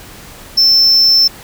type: tone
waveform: triangle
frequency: 5330 Hz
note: E8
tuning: 18 cents sharp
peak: -5 dBFS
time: 0.57-1.28 s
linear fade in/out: 10 ms
effects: pink hiss -35 dBFS RMS until 1.43 s